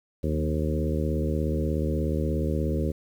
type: harmonic tone with a mistuned harmonic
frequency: 76.7 Hz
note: D#2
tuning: 24 cents flat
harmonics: 1 / 2 / 3 / 4 / 5 / 6 / 7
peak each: -27 / -30 / -32 / -33 / -34 / -35 / -35 dBFS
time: 0.23-2.92 s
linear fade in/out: 10 ms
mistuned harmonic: 2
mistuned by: +29 cents
effects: 9-bit